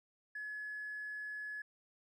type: tone with tanh clipping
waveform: triangle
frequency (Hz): 1700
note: G#6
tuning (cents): +40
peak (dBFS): -40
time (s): 0.35-1.62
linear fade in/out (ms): 5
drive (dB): 1
effects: none